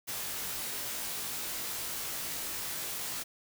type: noise with comb filter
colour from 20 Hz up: white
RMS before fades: -37 dBFS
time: 0.07-3.24 s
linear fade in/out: 20 ms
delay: 20 ms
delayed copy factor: -0.85
effects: none